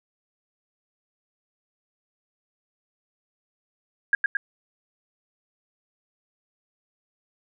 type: tone with echo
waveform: sine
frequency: 1623 Hz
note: G#6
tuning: 40 cents flat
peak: -15 dBFS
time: 4.13-4.15 s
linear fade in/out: 2 ms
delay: 110 ms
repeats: 2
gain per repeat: -3 dB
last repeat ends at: 4.37 s
effects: none